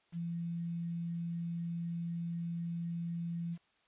sine tone with quantisation, 169.6 Hz, E3, 50 cents sharp, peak -35 dBFS, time 0.12-3.58 s, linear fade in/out 50 ms, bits 10, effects white hiss -72 dBFS RMS until 3.87 s + resampled to 8000 Hz

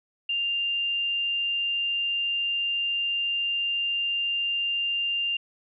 sine tone, 2794 Hz, F7, in tune, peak -24 dBFS, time 0.29-5.37 s, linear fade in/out 5 ms, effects none

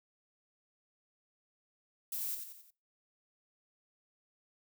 violet noise with echo, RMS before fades -38 dBFS, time 2.12-2.35 s, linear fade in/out 5 ms, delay 89 ms, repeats 4, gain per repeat -6 dB, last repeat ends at 2.706 s, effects noise-tail reverb RT60 0.3 s tail -22 dB re dry

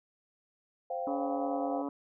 sine chord, C suspended fourth, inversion none, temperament just, 523.3 / 697.7 / 784.9 Hz, C5 / F5 / G5, 0 / -2 / +2 cents, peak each -36 / -36 / -39 dBFS, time 0.9-1.82 s, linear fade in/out 5 ms
harmonic tone, 141.5 Hz, C#3, 36 cents sharp, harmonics 2 / 3 / 4 / 5 / 6 / 7 / 8 / 9, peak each -34 / -44 / -43 / -44 / -48 / -45 / -49 / -51 dBFS, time 1.07-1.89 s, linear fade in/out 2 ms
effects none

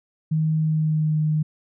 sine tone with pitch glide, 157.1 to 154.04 Hz, D#3 to D#3, +17 to -17 cents, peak -18 dBFS, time 0.31-1.43 s, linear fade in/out 10 ms, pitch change -34 cents, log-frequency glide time 0.58-1.19 s, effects none

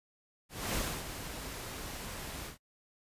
pink noise with ADSR envelope, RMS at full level -33 dBFS, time 0.49-2.58 s, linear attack 250 ms, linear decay 290 ms, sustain -9 dB, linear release 130 ms, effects noise-tail reverb RT60 0.1 s tail -25 dB re dry + resampled to 32000 Hz

